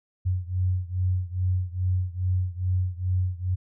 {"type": "beating tone pair", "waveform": "sine", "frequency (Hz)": [90.8, 93.2], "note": ["F#2", "F#2"], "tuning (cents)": [-32, 13], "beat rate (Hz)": 2.4, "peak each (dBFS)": [-25, -27], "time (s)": [0.25, 3.56], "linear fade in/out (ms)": 20, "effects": []}